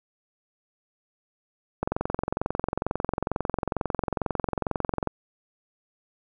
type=click train; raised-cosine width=1 ms; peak=-11 dBFS; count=73; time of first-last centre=1.83-5.073 s; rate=22.2 Hz; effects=none